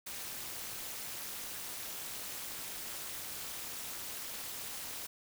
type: noise with amplitude modulation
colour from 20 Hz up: white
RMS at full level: -39 dBFS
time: 0.06-5.07 s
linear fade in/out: 10 ms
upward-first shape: sine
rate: 238 Hz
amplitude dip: 80%
effects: none